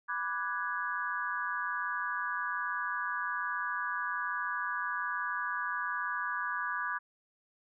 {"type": "chord", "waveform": "sine", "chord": "G# half-diminished seventh", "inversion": "first", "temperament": "equal", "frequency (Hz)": [987.8, 1174.7, 1480, 1661.2], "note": ["B5", "D6", "F#6", "G#6"], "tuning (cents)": [0, 0, 0, 0], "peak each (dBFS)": [-39, -37, -38, -36], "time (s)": [0.08, 6.99], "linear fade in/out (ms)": 20, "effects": []}